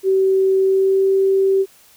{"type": "tone with pitch glide", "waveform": "sine", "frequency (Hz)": [382.9, 386.9], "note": ["G4", "G4"], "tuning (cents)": [-41, -23], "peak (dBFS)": -12, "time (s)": [0.03, 1.66], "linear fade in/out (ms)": 50, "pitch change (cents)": 18, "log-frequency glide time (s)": [0.58, 1.08], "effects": ["white hiss -50 dBFS RMS until 1.96 s"]}